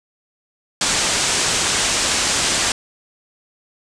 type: low-pass noise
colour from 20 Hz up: white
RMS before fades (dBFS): -19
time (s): 0.81-2.72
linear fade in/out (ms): 2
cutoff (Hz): 8700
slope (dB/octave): 48
effects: none